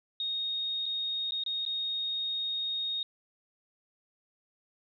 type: tone with dropouts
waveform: sine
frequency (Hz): 3722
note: A#7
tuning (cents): -3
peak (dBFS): -30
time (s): 0.2-3.03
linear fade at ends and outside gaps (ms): 2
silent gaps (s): 0.858-0.862 / 1.309-1.32 / 1.437-1.462 / 1.652-1.662
effects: none